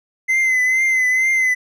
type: tone with vibrato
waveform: triangle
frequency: 2051 Hz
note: C7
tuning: 35 cents flat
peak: -12 dBFS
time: 0.28-1.55 s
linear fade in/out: 20 ms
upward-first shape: triangle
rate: 2.2 Hz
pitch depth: 50 cents each way
effects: none